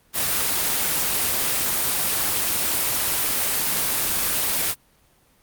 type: noise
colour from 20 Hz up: white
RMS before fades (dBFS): -22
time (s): 0.13-4.75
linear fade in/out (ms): 50
effects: pink hiss -59 dBFS RMS until 5.42 s + Opus 24 kbps